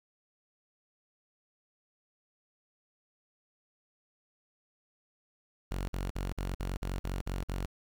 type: tone bursts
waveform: sawtooth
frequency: 46.25 Hz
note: F#1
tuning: in tune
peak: -29 dBFS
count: 9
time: 5.71-7.656 s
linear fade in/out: 0 ms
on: 170 ms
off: 52 ms
effects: 10-bit